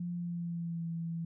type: tone with pitch glide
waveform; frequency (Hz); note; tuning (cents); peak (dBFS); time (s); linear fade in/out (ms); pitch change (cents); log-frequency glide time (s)
sine; 174.61 to 166.44; F3 to E3; 0 to +17; -34; 0-1.25; 5; -83; 0.13-0.87
effects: none